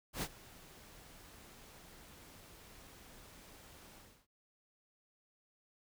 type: noise with ADSR envelope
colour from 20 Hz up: pink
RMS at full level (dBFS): -37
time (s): 0.13-4.27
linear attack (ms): 96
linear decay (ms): 52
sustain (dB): -20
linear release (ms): 300
effects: none